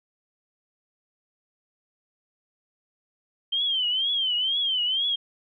sine tone with vibrato, 3127 Hz, G7, 5 cents flat, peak -22 dBFS, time 3.52-5.16 s, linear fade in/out 10 ms, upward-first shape triangle, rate 2.1 Hz, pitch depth 150 cents each way, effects none

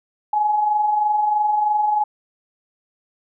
sine tone pair together, 821 / 844.1 Hz, G#5 / G#5, -20 / +28 cents, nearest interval unison, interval 48 cents, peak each -27 / -16 dBFS, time 0.33-2.04 s, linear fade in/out 5 ms, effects none

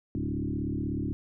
sine tone with frequency modulation, 196 Hz, G3, in tune, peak -28 dBFS, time 0.15-1.13 s, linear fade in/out 0 ms, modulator 36.4 Hz, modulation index 3.7, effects none

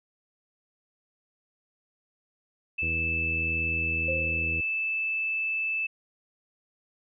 sine tone, 2630 Hz, E7, 5 cents flat, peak -26 dBFS, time 2.78-5.87 s, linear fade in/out 10 ms
harmonic tone, 81.6 Hz, E2, 17 cents flat, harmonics 1 / 2 / 3 / 4 / 5 / 6, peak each -33 / -40 / -44 / -41 / -49 / -45 dBFS, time 2.82-4.61 s, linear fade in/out 5 ms
sine tone with exponential decay, 525 Hz, C5, 6 cents sharp, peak -27 dBFS, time 4.08-4.68 s, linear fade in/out 5 ms, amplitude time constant 130 ms
effects none

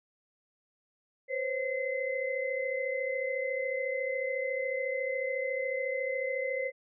sine tone cluster, 504 / 538 / 2053 Hz, B4 / C5 / C7, +35 / +48 / -33 cents, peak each -35 / -33 / -35 dBFS, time 1.28-6.72 s, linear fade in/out 50 ms, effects none

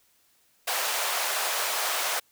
pink high-pass noise, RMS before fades -28 dBFS, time 0.67-2.2 s, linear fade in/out 10 ms, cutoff 600 Hz, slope 24 dB/octave, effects white hiss -65 dBFS RMS until 2.31 s

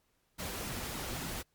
pink noise with flanger, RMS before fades -39 dBFS, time 0.38-1.43 s, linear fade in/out 20 ms, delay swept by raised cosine 1.7 to 7.3 ms, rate 3.5 Hz, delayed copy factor -0.55, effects pink hiss -75 dBFS RMS until 1.54 s + MP3 96 kbps

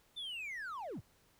triangle linear sweep, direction down, 3600 to 54 Hz, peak -38 dBFS, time 0.16-1.01 s, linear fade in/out 20 ms, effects tanh soft clip ceiling -34 dBFS + pink hiss -69 dBFS RMS until 1.39 s

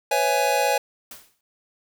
square chord, C# minor seventh, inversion third, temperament just, 498.9 / 554.4 / 665.2 / 831.5 Hz, B4 / C#5 / E5 / G#5, +17 / 0 / +16 / +2 cents, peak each -27 / -25 / -29 / -23 dBFS, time 0.11-0.78 s, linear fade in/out 5 ms
white noise with exponential decay, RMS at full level -37 dBFS, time 1.11-1.41 s, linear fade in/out 2 ms, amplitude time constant 64 ms
effects none

